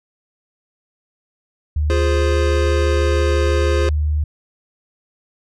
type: tone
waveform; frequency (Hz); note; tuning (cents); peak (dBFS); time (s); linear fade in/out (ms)
sine; 75.2; D2; +42; -15; 1.76-4.24; 5
type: chord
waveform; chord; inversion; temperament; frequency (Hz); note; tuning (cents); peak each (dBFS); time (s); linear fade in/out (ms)
square; F minor; none; equal; 349.2 / 415.3 / 523.3; F4 / Ab4 / C5; 0 / 0 / 0; -23; 1.9-3.89; 0
effects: low-pass 6000 Hz 12 dB/octave